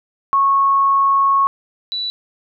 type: tone pair in turn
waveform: sine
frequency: 1100 / 3952 Hz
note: C#6 / B7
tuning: -14 / 0 cents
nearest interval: octave + minor seventh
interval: 2214 cents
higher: second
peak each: -11 / -20 dBFS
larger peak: first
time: 0.33-1.47 / 1.92-2.1 s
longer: first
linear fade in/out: 0 ms
effects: none